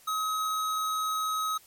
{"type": "tone", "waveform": "square", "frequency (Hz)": 1272, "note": "D#6", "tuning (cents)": 38, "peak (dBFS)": -28, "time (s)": [0.07, 1.58], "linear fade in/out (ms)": 10, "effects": ["white hiss -57 dBFS RMS until 1.66 s", "MP3 64 kbps"]}